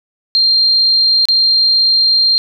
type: tone with dropouts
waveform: sine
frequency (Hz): 4186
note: C8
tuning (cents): 0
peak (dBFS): -8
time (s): 0.35-2.38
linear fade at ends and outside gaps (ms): 0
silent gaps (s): 1.254-1.286
effects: none